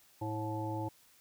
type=harmonic tone with a mistuned harmonic; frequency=108.6 Hz; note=A2; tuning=22 cents flat; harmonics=1 / 3 / 5 / 7 / 8; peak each=-38 / -39 / -44 / -49 / -40 dBFS; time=0.21-0.89 s; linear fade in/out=10 ms; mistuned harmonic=7; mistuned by=-77 cents; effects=white hiss -64 dBFS RMS until 1.2 s